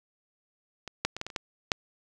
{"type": "clicks", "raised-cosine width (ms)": 0.2, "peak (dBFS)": [-21, -8, -19, -15, -20, -27, -13, -6], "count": 8, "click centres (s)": [0.877, 1.05, 1.166, 1.214, 1.266, 1.302, 1.362, 1.718], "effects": []}